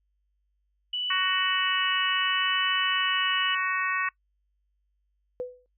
sine tone with vibrato, 2960 Hz, F#7, in tune, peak -27 dBFS, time 0.93-3.55 s, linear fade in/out 5 ms, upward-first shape sine, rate 0.72 Hz, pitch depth 8 cents each way
harmonic tone, 373 Hz, F#4, 14 cents sharp, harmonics 3 / 4 / 5 / 6 / 7, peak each -29 / -32 / -30 / -36 / -33 dBFS, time 1.1-4.09 s, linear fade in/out 5 ms
sine tone with exponential decay, 498.2 Hz, B4, 15 cents sharp, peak -26 dBFS, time 5.4-5.66 s, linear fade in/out 0 ms, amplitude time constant 56 ms
effects noise-tail reverb RT60 0.1 s tail -21 dB re dry + added 50 Hz sine -70 dBFS peak until 5.77 s

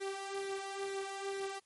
sawtooth tone with flanger, 392 Hz, G4, in tune, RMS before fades -40 dBFS, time 0-1.6 s, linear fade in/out 20 ms, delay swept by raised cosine 2 to 4.1 ms, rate 2.2 Hz, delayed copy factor +0.65, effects white hiss -73 dBFS RMS until 1.65 s + MP3 48 kbps

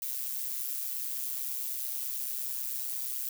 violet noise with amplitude modulation, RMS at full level -32 dBFS, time 0.02-3.29 s, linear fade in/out 2 ms, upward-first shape sine, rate 129 Hz, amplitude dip 65%, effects none

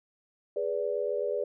sine chord, G# diminished, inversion none, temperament equal with one note detuned, 415.3 / 493.9 / 581.9 Hz, G#4 / B4 / D5, 0 / 0 / -16 cents, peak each -32 dBFS, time 0.56-1.44 s, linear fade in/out 5 ms, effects none

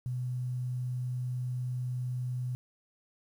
sine tone with quantisation, 125.2 Hz, B2, 24 cents sharp, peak -31 dBFS, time 0.06-2.55 s, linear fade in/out 0 ms, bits 10, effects none

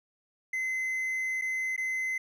triangle tone with dropouts, 2051 Hz, C7, 35 cents flat, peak -27 dBFS, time 0.53-2.18 s, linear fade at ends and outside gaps 5 ms, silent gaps 1.414-1.419 / 1.764-1.777 s, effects none

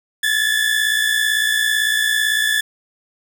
30% pulse tone pair together, 1700 / 1757.9 Hz, G#6 / A6, +40 / -2 cents, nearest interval minor second, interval 58 cents, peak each -16 dBFS, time 0.23-2.61 s, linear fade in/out 5 ms, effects none

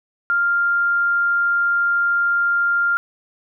sine tone, 1396.9 Hz, F6, in tune, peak -15 dBFS, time 0.3-2.97 s, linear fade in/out 0 ms, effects none

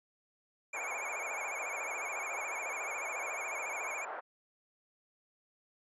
square tone with vibrato, 2295 Hz, D7, 40 cents flat, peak -39 dBFS, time 0.73-4.05 s, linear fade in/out 5 ms, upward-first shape sine, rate 14 Hz, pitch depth 96 cents each way
pink band-pass noise, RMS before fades -42 dBFS, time 0.73-4.21 s, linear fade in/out 20 ms, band 570 to 1500 Hz, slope 24 dB/octave
effects resampled to 24000 Hz

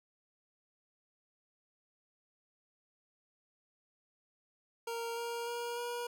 25% pulse tone with pitch steps, 464.2 / 469.3 / 474.5 / 479.7 Hz, A#4 / A#4 / A#4 / A#4, -7 / +12 / +31 / +50 cents, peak -33 dBFS, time 4.87-6.07 s, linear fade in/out 5 ms, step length 300 ms, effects none

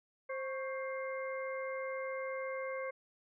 harmonic tone with a mistuned harmonic, 527 Hz, C5, 12 cents sharp, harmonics 1 / 2 / 3 / 4, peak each -38 / -45 / -49 / -45 dBFS, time 0.29-2.91 s, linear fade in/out 10 ms, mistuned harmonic 2, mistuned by +82 cents, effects none

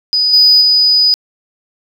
sine tone with level steps, 4970 Hz, D#8, 3 cents flat, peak -9 / -3 / -6 dBFS, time 0.13-1.14 s, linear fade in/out 0 ms, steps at 0.33 / 0.61 s, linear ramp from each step 5 ms, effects tanh soft clip ceiling -1 dBFS + 7-bit

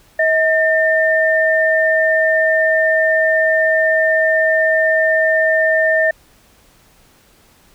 sine tone pair together, 637.8 / 1804 Hz, D#5 / A6, +43 / +43 cents, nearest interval octave + tritone, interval 1800 cents, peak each -14 dBFS, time 0.19-6.11 s, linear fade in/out 5 ms, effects pink hiss -51 dBFS RMS until 7.74 s

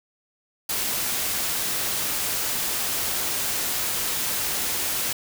white noise, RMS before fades -26 dBFS, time 0.69-5.13 s, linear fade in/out 5 ms, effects none

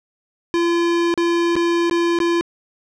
square tone with dropouts, 341.4 Hz, F4, 39 cents flat, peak -16 dBFS, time 0.54-2.41 s, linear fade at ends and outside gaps 0 ms, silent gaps 1.14-1.176 / 1.555-1.564 / 1.897-1.911 / 2.188-2.202 s, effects low-pass 5000 Hz 12 dB/octave

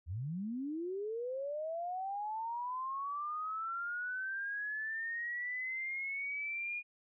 sine linear sweep, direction up, 73.42 to 2446 Hz, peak -36 dBFS, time 0.06-6.83 s, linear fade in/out 50 ms, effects none

